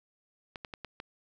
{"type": "clicks", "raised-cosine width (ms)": 0.3, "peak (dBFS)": -24, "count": 5, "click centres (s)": [0.558, 0.648, 0.738, 0.847, 1.001], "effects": []}